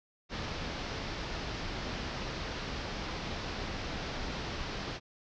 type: low-pass noise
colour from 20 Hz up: pink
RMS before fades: -38 dBFS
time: 0.29-5 s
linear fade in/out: 50 ms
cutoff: 5600 Hz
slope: 48 dB/octave
effects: none